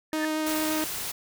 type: tone with exponential growth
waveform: sine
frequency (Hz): 1760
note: A6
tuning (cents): 0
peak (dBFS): -25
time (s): 0.12-0.25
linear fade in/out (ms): 1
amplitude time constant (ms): 28
type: tone with vibrato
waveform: sawtooth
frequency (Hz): 311.1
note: D#4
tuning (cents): 0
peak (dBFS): -22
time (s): 0.13-0.84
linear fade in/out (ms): 0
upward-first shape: triangle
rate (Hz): 8.7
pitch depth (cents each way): 10
type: noise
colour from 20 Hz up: white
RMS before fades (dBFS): -33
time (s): 0.46-1.12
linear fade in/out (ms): 10
effects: none